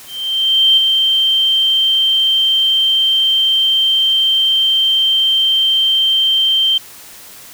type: tone with ADSR envelope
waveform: sine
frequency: 3136 Hz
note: G7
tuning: in tune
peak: -6 dBFS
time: 0.06-6.78 s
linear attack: 710 ms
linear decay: 16 ms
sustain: -4 dB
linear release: 6 ms
effects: white hiss -37 dBFS RMS until 7.53 s